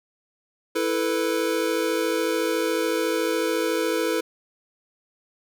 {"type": "chord", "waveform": "square", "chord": "E suspended fourth", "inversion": "none", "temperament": "equal", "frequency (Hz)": [329.6, 440, 493.9], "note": ["E4", "A4", "B4"], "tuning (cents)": [0, 0, 0], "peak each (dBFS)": -27, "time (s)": [0.75, 4.21], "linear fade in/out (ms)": 10, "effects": []}